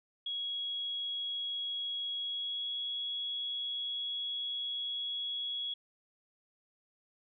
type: tone with pitch glide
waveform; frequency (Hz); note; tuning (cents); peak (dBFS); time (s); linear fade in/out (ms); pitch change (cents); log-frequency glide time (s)
sine; 3322 to 3343; G#7 to G#7; 0 to +11; -34; 0.26-5.74; 5; +11; 2.18-2.74
effects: none